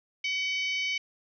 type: harmonic tone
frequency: 755 Hz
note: F#5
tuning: 35 cents sharp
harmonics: 3 / 4 / 5 / 6 / 7 / 8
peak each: -29 / -33 / -44 / -43 / -45 / -45 dBFS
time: 0.24-0.98 s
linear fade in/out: 5 ms
effects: none